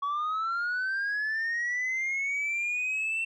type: linear sweep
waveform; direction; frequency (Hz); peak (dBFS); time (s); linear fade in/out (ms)
sine; up; 1120 to 2700; -25; 0.02-3.25; 10
effects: tanh soft clip ceiling -26 dBFS